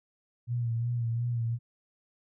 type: tone with vibrato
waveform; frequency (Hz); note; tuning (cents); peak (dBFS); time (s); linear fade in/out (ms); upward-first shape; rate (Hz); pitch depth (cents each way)
sine; 118; A#2; +22; -27; 0.47-1.59; 50; sine; 2.8; 45
effects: none